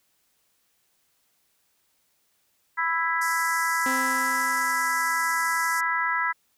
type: harmonic tone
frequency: 330.4 Hz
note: E4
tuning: 4 cents sharp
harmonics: 3 / 4 / 5 / 6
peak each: -28 / -28 / -28 / -28 dBFS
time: 2.77-6.33 s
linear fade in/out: 20 ms
type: band-pass noise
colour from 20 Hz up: pink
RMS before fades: -36 dBFS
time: 3.21-5.81 s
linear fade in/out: 10 ms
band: 4900 to 13000 Hz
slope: 96 dB/octave
type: tone with exponential decay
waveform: sawtooth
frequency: 260.8 Hz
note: C4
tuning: 5 cents flat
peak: -24 dBFS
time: 3.86-6.07 s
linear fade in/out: 2 ms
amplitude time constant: 480 ms
effects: white hiss -69 dBFS RMS until 6.57 s